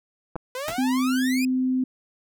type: clicks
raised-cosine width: 1 ms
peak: -17 dBFS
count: 2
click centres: 0.357 / 0.363 s
type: exponential sweep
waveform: sawtooth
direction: up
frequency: 494.9 to 2536 Hz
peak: -25 dBFS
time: 0.55-1.45 s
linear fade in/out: 2 ms
type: noise with exponential decay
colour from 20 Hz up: pink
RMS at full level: -27 dBFS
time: 0.68-0.8 s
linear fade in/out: 1 ms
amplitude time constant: 26 ms
type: tone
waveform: sine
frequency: 257.2 Hz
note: C4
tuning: 30 cents flat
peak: -20 dBFS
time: 0.78-1.84 s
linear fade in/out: 5 ms
effects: none